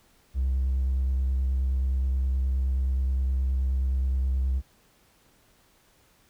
triangle tone with vibrato, 65.41 Hz, C2, in tune, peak -19 dBFS, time 0.34-4.62 s, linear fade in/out 50 ms, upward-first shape sine, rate 9.5 Hz, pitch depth 21 cents each way, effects tanh soft clip ceiling -19 dBFS + pink hiss -62 dBFS RMS until 6.29 s

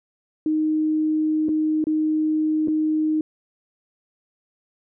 sine tone with dropouts, 310.4 Hz, D#4, 4 cents flat, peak -18 dBFS, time 0.46-3.21 s, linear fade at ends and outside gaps 2 ms, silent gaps 1.485-1.49 / 1.841-1.869 / 2.675-2.682 s, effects none

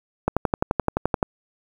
click train, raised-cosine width 1 ms, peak -5 dBFS, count 12, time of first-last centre 0.28-1.228 s, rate 11.6 Hz, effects 7-bit

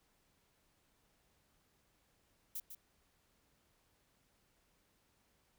violet noise with echo, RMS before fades -42 dBFS, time 2.55-2.6 s, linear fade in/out 5 ms, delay 150 ms, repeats 1, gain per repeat -8 dB, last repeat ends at 2.75 s, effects pink hiss -75 dBFS RMS until 5.58 s

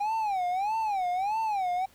triangle tone with vibrato, 798 Hz, G5, 31 cents sharp, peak -24 dBFS, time 0-1.86 s, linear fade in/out 10 ms, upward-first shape sine, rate 1.6 Hz, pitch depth 200 cents each way, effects pink hiss -59 dBFS RMS until 1.94 s

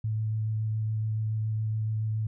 sine tone with vibrato, 109.1 Hz, A2, 14 cents flat, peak -26 dBFS, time 0.04-2.27 s, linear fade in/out 5 ms, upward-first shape square, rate 7.1 Hz, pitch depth 8 cents each way, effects none

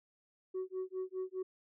sine tone with tremolo, 373.7 Hz, F#4, 17 cents sharp, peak -32 dBFS, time 0.54-1.43 s, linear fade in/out 10 ms, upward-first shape sine, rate 4.9 Hz, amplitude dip 100%, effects tanh soft clip ceiling -33 dBFS

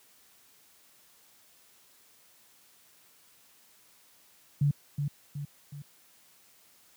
sine tone with echo, 143.8 Hz, D3, 36 cents flat, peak -21 dBFS, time 4.61-4.71 s, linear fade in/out 5 ms, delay 370 ms, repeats 3, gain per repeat -6 dB, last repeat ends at 5.82 s, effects white hiss -61 dBFS RMS until 6.96 s + high-pass 80 Hz 12 dB/octave

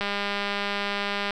click train, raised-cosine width 0.3 ms, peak -12 dBFS, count 263, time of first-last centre 0.01-1.307 s, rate 202 Hz, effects none

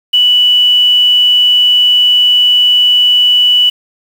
sine tone with quantisation, 2960 Hz, F#7, in tune, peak -5 dBFS, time 0.13-3.7 s, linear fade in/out 10 ms, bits 5, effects none

